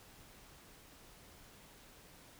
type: silence
effects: pink hiss -59 dBFS RMS until 2.39 s